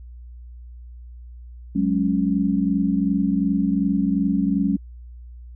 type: chord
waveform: sine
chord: F# suspended second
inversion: none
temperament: equal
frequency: 185 / 207.7 / 277.2 Hz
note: F#3 / G#3 / C#4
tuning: 0 / 0 / 0 cents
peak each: -22 dBFS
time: 1.75-4.77 s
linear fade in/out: 10 ms
effects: added 60 Hz sine -37 dBFS peak until 5.55 s